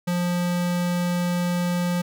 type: tone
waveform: square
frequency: 176.2 Hz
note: F3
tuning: 16 cents sharp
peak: -22 dBFS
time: 0.07-2.02 s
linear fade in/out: 10 ms
effects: none